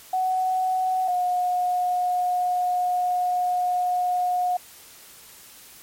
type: tone pair in turn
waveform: sine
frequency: 745 / 721.7 Hz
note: F#5 / F#5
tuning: +12 / -43 cents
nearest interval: minor second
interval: 55 cents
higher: first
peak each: -20 dBFS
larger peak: neither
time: 0.13-1.08 / 1.08-4.57 s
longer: second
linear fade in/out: 5 ms
effects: white hiss -47 dBFS RMS until 5.82 s + MP3 64 kbps